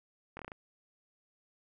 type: slowing click train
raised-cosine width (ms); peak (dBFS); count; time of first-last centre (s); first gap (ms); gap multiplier
0.5; -28; 6; 0.37-0.518; 22; 1.15
effects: none